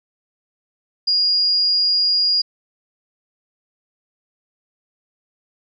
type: tone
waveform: sine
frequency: 4855 Hz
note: D#8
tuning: 43 cents flat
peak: -14 dBFS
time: 1.07-2.42 s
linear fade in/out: 10 ms
effects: none